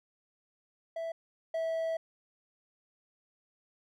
triangle tone pair in turn, 659.3 / 652.5 Hz, E5 / E5, 0 / -18 cents, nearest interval unison, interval 18 cents, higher first, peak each -32 / -28 dBFS, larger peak second, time 0.96-1.12 / 1.54-1.97 s, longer second, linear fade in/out 5 ms, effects none

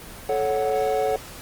triangle chord, F# minor, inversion first, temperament equal with one note detuned, 435.7 / 554.4 / 740 Hz, A4 / C#5 / F#5, -17 / 0 / 0 cents, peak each -22 / -23 / -23 dBFS, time 0.29-1.16 s, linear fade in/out 2 ms, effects pink hiss -40 dBFS RMS until 1.41 s + Opus 24 kbps

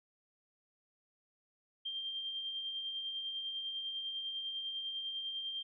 sine tone with tremolo, 3175 Hz, G7, 21 cents sharp, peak -36 dBFS, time 1.85-5.63 s, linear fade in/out 10 ms, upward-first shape sine, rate 10 Hz, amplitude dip 35%, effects none

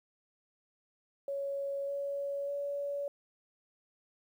sine tone with pitch steps, 557 / 562 / 568 Hz, C#5 / C#5 / C#5, +8 / +24 / +42 cents, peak -33 dBFS, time 1.28-3.08 s, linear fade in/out 2 ms, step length 600 ms, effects 11-bit

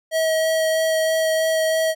square tone with vibrato, 640 Hz, D#5, 49 cents sharp, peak -18 dBFS, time 0.11-1.95 s, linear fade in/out 50 ms, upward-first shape sine, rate 3.1 Hz, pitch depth 9 cents each way, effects none

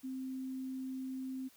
sine tone, 261.5 Hz, C4, 1 cent flat, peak -38 dBFS, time 0.03-1.49 s, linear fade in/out 20 ms, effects white hiss -64 dBFS RMS until 1.56 s

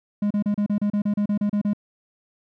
triangle tone bursts, 206.1 Hz, G#3, 13 cents flat, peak -17 dBFS, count 13, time 0.22-1.734 s, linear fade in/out 5 ms, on 86 ms, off 33 ms, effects none

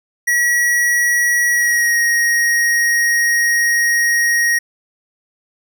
square tone with pitch glide, 1920 to 1879.4 Hz, B6 to A#6, -49 to +14 cents, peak -13 dBFS, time 0.27-4.59 s, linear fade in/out 10 ms, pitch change -37 cents, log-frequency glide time 1.5-1.99 s, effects none

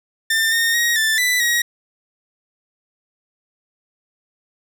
sawtooth tone with pitch steps, 1794 / 1836 / 1885 / 1766 / 1987 / 1897 Hz, A6 / A#6 / A#6 / A6 / B6 / A#6, +33 / -27 / +19 / +6 / +10 / +30 cents, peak -12 dBFS, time 0.3-1.62 s, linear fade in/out 5 ms, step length 220 ms, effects none

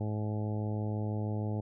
harmonic tone, 106.3 Hz, G#2, 41 cents sharp, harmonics 1 / 2 / 3 / 4 / 5 / 6 / 7 / 8, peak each -32 / -38 / -42 / -44 / -46 / -48 / -49 / -50 dBFS, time 0-1.61 s, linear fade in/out 10 ms, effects none

